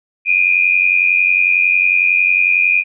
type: tone pair together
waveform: sine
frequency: 2398 / 2489 Hz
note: D7 / D#7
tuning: +36 / 0 cents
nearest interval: minor second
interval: 64 cents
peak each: -13 dBFS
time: 0.25-2.84 s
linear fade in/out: 50 ms
effects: none